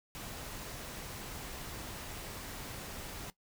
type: noise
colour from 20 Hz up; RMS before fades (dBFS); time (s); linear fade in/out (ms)
pink; -44; 0.15-3.3; 0
effects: noise-tail reverb RT60 0.1 s tail -17 dB re dry